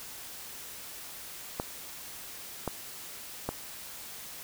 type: clicks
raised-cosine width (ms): 1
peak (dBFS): -16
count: 3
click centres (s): 1.599 / 2.677 / 3.49
effects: white hiss -44 dBFS RMS until 4.43 s